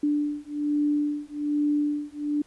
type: beating tone pair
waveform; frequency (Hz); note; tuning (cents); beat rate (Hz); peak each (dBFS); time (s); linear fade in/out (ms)
sine; 293.7 / 294.9; D4 / D4; 0 / +7; 1.2; -26; 0.03-2.42; 5
effects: pink hiss -59 dBFS RMS until 2.46 s + resampled to 24000 Hz